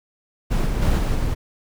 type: noise with level steps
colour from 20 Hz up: brown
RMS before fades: -19 / -22 / -17 / -20 / -22 dBFS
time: 0.5-1.35 s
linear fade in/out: 20 ms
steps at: 0.65 / 0.81 / 0.97 / 1.14 s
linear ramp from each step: 20 ms
effects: none